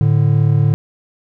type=tone pair together; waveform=triangle; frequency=110 / 146.83 Hz; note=A2 / D3; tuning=0 / 0 cents; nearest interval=perfect fourth; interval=500 cents; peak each=-11 dBFS; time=0.01-0.74 s; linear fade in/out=0 ms; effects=none